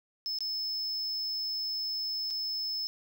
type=tone with dropouts; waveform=triangle; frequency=5230 Hz; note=E8; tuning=15 cents flat; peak=-30 dBFS; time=0.26-2.87 s; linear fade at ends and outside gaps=0 ms; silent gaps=0.387-0.406 / 2.304-2.308 s; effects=none